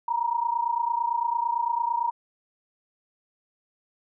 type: tone pair together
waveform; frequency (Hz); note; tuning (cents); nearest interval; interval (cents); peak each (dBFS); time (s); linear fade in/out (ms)
sine; 929 / 957.9; A#5 / A#5; -6 / +47; minor second; 53; -26; 0.08-2.11; 5
effects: none